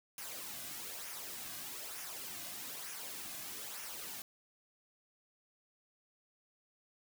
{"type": "noise with flanger", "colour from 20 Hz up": "white", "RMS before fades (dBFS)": -45, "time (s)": [0.18, 4.22], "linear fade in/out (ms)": 2, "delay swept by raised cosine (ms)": [0.24, 2.24], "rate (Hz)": 1.1, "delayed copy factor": -0.55, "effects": []}